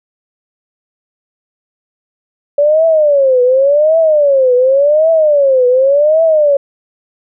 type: tone with vibrato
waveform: sine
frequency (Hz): 569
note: C#5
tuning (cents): +45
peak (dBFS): -6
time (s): 2.58-6.57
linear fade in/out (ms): 5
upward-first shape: triangle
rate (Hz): 0.89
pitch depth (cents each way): 260
effects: none